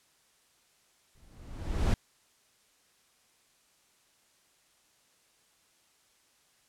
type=noise with exponential growth; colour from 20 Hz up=brown; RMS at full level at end=-22 dBFS; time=1.15-1.94 s; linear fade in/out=2 ms; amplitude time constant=170 ms; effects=white hiss -67 dBFS RMS until 6.68 s + low-pass 10000 Hz 12 dB/octave